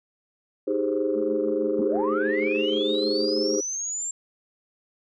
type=chord; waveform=sine; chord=Ab major seventh; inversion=second; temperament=equal; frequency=311.1 / 392 / 415.3 / 523.3 Hz; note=Eb4 / G4 / Ab4 / C5; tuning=0 / 0 / 0 / 0 cents; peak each=-27 dBFS; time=0.67-3.61 s; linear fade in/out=10 ms
type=tone with tremolo; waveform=sine; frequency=218.1 Hz; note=A3; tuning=15 cents flat; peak=-30 dBFS; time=1.13-3.59 s; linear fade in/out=50 ms; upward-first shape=triangle; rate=6.3 Hz; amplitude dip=70%
type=linear sweep; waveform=sine; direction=up; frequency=180 to 7459 Hz; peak=-27 dBFS; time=1.79-4.11 s; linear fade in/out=2 ms
effects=tanh soft clip ceiling -13 dBFS